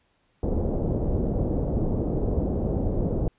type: low-pass noise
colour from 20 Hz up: pink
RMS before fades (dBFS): -25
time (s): 0.43-3.28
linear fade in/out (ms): 2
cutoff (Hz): 570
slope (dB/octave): 24
effects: pink hiss -68 dBFS RMS until 3.38 s + resampled to 8000 Hz